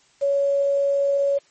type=tone with quantisation; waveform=sine; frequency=560 Hz; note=C#5; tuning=18 cents sharp; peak=-17 dBFS; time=0.21-1.39 s; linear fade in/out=20 ms; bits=7; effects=white hiss -58 dBFS RMS until 1.5 s + MP3 32 kbps